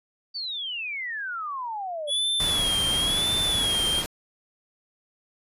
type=exponential sweep; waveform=sine; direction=down; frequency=4654 to 560 Hz; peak=-29 dBFS; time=0.34-2.11 s; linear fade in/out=20 ms
type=tone with vibrato; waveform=square; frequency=3355 Hz; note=G#7; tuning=17 cents sharp; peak=-23 dBFS; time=2.07-4.04 s; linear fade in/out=50 ms; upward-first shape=sine; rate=0.97 Hz; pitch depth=99 cents each way
type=noise; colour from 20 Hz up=pink; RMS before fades=-31 dBFS; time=2.4-4.06 s; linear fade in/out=0 ms
effects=resampled to 32000 Hz